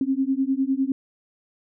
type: beating tone pair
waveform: sine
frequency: 263.2 / 273.1 Hz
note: C4 / C#4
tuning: +10 / -26 cents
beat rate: 9.9 Hz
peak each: -23 dBFS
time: 0.01-0.92 s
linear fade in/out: 2 ms
effects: none